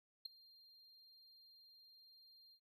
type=tone with ADSR envelope; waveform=triangle; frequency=4193 Hz; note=C8; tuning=3 cents sharp; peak=-38 dBFS; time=0.25-2.6 s; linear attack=8 ms; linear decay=7 ms; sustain=-23 dB; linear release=72 ms; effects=noise-tail reverb RT60 0.2 s tail -24 dB re dry